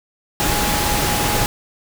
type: tone in noise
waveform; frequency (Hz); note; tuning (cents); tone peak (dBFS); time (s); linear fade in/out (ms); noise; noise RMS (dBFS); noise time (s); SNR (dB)
sine; 830.6; G#5; 0; -24; 0.4-1.46; 0; pink; -19; 0.4-1.46; -8
effects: none